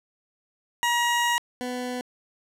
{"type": "tone pair in turn", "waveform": "20% pulse", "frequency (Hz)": [953, 249], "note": ["A#5", "B3"], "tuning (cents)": [38, 14], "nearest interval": "octave + major seventh", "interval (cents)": 2324, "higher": "first", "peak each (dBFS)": [-16, -24], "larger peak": "first", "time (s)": [[0.83, 1.38], [1.61, 2.01]], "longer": "first", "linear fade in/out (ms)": 0, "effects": ["low-pass 12000 Hz 12 dB/octave"]}